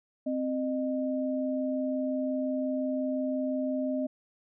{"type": "tone pair together", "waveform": "sine", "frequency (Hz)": [261.3, 613], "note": ["C4", "D#5"], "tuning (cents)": [-2, -26], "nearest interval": "octave + minor third", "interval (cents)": 1476, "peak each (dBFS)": [-29, -32], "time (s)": [0.26, 4.07], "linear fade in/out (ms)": 10, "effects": []}